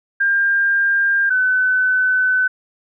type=tone pair in turn; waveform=sine; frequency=1600 / 1510.2 Hz; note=G6 / F#6; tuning=+35 / +35 cents; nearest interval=minor second; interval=100 cents; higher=first; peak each=-13 dBFS; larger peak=neither; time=0.2-1.3 / 1.3-2.48 s; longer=second; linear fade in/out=10 ms; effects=none